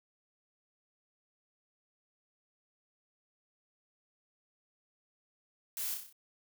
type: noise with echo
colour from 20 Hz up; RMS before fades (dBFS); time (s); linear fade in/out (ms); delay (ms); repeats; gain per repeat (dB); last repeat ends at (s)
blue; -38; 5.77-5.94; 0; 31; 6; -4; 6.126
effects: none